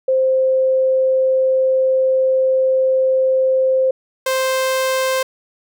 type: tone pair in turn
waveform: sine / sawtooth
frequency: 523.3 / 523.3 Hz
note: C5 / C5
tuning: 0 / 0 cents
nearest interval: unison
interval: 0 cents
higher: neither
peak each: -12 dBFS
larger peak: neither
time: 0.08-3.91 / 4.26-5.23 s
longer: first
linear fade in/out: 5 ms
effects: none